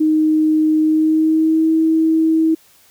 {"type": "tone with pitch glide", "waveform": "sine", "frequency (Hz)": [311.1, 320.8], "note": ["D#4", "E4"], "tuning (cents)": [0, -47], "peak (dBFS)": -11, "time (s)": [0, 2.55], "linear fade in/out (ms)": 10, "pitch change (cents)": 53, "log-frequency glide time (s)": [0.8, 1.71], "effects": ["white hiss -51 dBFS RMS until 2.9 s"]}